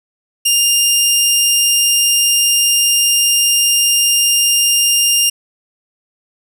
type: tone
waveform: 15% pulse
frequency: 2805 Hz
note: F7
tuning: 7 cents sharp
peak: -3 dBFS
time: 0.45-5.3 s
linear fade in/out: 10 ms
effects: none